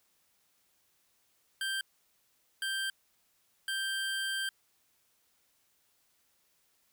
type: tone bursts at uneven times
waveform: 25% pulse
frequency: 1575 Hz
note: G6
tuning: 8 cents sharp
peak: -28 dBFS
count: 3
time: 1.61-1.81 / 2.62-2.9 / 3.68-4.49 s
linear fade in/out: 2 ms
effects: white hiss -72 dBFS RMS until 6.92 s